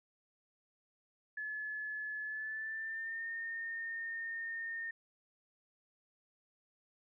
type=tone with pitch glide; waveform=sine; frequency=1716 to 1828.6 Hz; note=A6 to A#6; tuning=-44 to -34 cents; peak=-38 dBFS; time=1.37-4.91 s; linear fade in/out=5 ms; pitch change=+110 cents; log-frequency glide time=2.24-3.26 s; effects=none